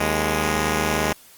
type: tone pair together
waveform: 5% pulse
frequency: 77.7 / 207.4 Hz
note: D#2 / G#3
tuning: -2 / -2 cents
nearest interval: octave + perfect fourth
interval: 1700 cents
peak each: -11 dBFS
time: 0-1.13 s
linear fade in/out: 5 ms
effects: white hiss -49 dBFS RMS until 1.37 s + Opus 32 kbps